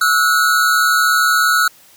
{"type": "tone pair together", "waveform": "square", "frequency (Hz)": [1311, 1450.9], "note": ["E6", "F#6"], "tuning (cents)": [-10, -34], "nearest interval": "major second", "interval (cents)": 176, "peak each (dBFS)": [-16, -14], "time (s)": [0.01, 1.68], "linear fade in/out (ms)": 5, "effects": ["white hiss -47 dBFS RMS until 1.96 s"]}